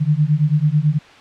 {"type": "beating tone pair", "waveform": "sine", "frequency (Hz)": [146.2, 155.3], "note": ["D3", "D#3"], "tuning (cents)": [-7, -3], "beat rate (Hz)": 9.1, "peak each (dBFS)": -16, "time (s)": [0, 0.99], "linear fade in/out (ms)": 20, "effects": ["white hiss -43 dBFS RMS until 1.2 s", "low-pass 3000 Hz 12 dB/octave"]}